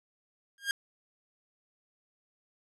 sawtooth tone with exponential growth, 1616 Hz, G#6, 48 cents flat, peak -20 dBFS, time 0.58-0.71 s, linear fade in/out 1 ms, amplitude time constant 28 ms, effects low-pass 11000 Hz 12 dB/octave

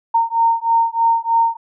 sine beating tone pair, 917 / 920.2 Hz, A#5 / A#5, -29 / -23 cents, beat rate 3.2 Hz, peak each -16 dBFS, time 0.14-1.57 s, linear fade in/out 10 ms, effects none

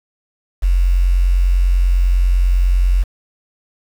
sine tone with quantisation, 45.03 Hz, F#1, 46 cents flat, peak -10 dBFS, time 0.62-3.04 s, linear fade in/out 20 ms, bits 6, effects none

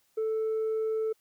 triangle tone with tanh clipping, 440 Hz, A4, in tune, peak -27 dBFS, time 0.17-1.13 s, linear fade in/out 10 ms, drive 6 dB, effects white hiss -70 dBFS RMS until 1.2 s

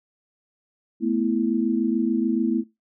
sine chord, A suspended second, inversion none, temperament equal, 220 / 246.9 / 329.6 Hz, A3 / B3 / E4, 0 / 0 / 0 cents, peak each -24 dBFS, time 1-2.64 s, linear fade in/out 50 ms, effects noise-tail reverb RT60 0.2 s tail -19 dB re dry

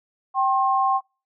sine tone pair together, 778.1 / 1069 Hz, G5 / C6, -13 / +37 cents, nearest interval perfect fourth, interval 550 cents, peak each -20 dBFS, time 0.34-1.01 s, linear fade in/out 50 ms, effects noise-tail reverb RT60 0.3 s tail -24 dB re dry

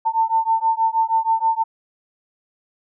sine beating tone pair, 895 / 901.3 Hz, A5 / A5, +29 / +41 cents, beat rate 6.3 Hz, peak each -19 dBFS, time 0.05-1.64 s, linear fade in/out 20 ms, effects none

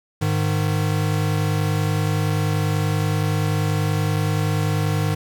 square tone pair together, 103.05 / 153.5 Hz, G#2 / D#3, -13 / -23 cents, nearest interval perfect fifth, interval 690 cents, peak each -22 dBFS, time 0.21-5.15 s, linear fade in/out 10 ms, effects 8-bit

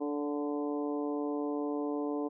harmonic tone with a mistuned harmonic, 146.3 Hz, D3, 6 cents flat, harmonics 2 / 3 / 4 / 5 / 6 / 7, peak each -33 / -36 / -42 / -44 / -47 / -46 dBFS, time 0-2.29 s, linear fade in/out 20 ms, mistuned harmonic 4, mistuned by -17 cents, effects none

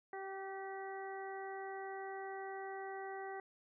harmonic tone with a mistuned harmonic, 387.5 Hz, G4, 20 cents flat, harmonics 1 / 2 / 3 / 4 / 5, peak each -46 / -46 / -55 / -54 / -52 dBFS, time 0.13-3.4 s, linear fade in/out 2 ms, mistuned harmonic 4, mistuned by -16 cents, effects none

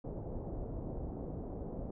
pink low-pass noise, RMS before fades -41 dBFS, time 0.04-1.91 s, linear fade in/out 5 ms, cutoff 650 Hz, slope 24 dB/octave, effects none

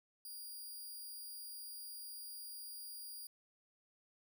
5% pulse tone, 4814 Hz, D8, 42 cents sharp, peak -40 dBFS, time 0.25-3.27 s, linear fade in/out 2 ms, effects none

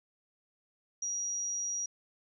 sine tone, 5750 Hz, F8, 50 cents sharp, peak -32 dBFS, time 1.02-1.86 s, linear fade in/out 5 ms, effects none

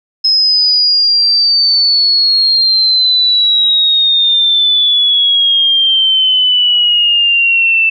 sine exponential sweep, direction down, 5150 to 2652 Hz, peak -7 dBFS, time 0.24-7.9 s, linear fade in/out 10 ms, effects none

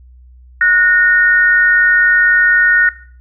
sine tone pair together, 1462 / 1842 Hz, F#6 / A#6, -21 / -21 cents, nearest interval major third, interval 400 cents, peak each -11 dBFS, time 0.61-2.89 s, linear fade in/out 2 ms, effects noise-tail reverb RT60 0.5 s tail -17 dB re dry + added 62 Hz sine -38 dBFS peak until 3.2 s

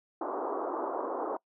pink band-pass noise, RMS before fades -34 dBFS, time 0.21-1.37 s, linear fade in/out 5 ms, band 300 to 1200 Hz, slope 48 dB/octave, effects noise-tail reverb RT60 0.1 s tail -24 dB re dry

